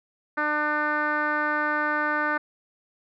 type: tone with low-pass filter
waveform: 10% pulse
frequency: 300 Hz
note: D4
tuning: 37 cents sharp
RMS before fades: -25 dBFS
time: 0.37-2.38 s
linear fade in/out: 10 ms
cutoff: 1600 Hz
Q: 3.3
effects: none